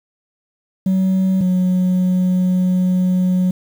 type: tone pair in turn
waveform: sine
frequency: 188.7 / 183.01 Hz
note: F#3 / F#3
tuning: +34 / -19 cents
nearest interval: minor second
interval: 53 cents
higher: first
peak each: -10 dBFS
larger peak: neither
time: 0.86-1.41 / 1.41-3.51 s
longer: second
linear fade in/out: 5 ms
effects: tanh soft clip ceiling -12 dBFS + 7-bit